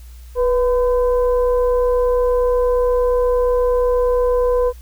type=tone with frequency modulation; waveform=sine; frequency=491.5 Hz; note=B4; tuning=8 cents flat; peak=-13 dBFS; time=0.35-4.73 s; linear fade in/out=50 ms; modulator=523 Hz; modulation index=0.52; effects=added 60 Hz sine -35 dBFS peak until 4.81 s + white hiss -51 dBFS RMS until 4.81 s